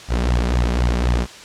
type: tone with flanger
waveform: sawtooth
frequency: 60 Hz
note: B1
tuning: 49 cents flat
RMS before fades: -18 dBFS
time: 0.08-1.27 s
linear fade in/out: 50 ms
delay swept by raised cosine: 0.97 to 5.17 ms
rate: 3.9 Hz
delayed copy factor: +0.7
effects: white hiss -38 dBFS RMS until 1.44 s + low-pass 6000 Hz 12 dB/octave